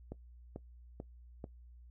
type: click train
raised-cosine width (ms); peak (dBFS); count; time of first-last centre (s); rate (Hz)
2; -29; 4; 0.12-1.442; 2.27
effects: noise-tail reverb RT60 0.1 s tail -19 dB re dry + added 60 Hz sine -53 dBFS peak until 1.9 s